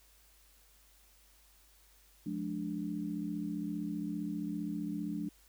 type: chord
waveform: sine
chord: D diminished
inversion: first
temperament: just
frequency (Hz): 176.2 / 211.4 / 293.7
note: F3 / Ab3 / D4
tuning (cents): +16 / +31 / 0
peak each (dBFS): -40 / -39 / -38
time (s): 2.26-5.29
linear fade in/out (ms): 5
effects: added 50 Hz sine -65 dBFS peak until 5.48 s + white hiss -65 dBFS RMS until 5.48 s